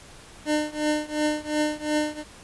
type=tone with tremolo; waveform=25% pulse; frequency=302.1 Hz; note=D4; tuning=49 cents sharp; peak=-16 dBFS; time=0.45-2.24 s; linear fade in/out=50 ms; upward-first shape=triangle; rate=2.8 Hz; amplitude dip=95%; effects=pink hiss -47 dBFS RMS until 2.43 s + resampled to 24000 Hz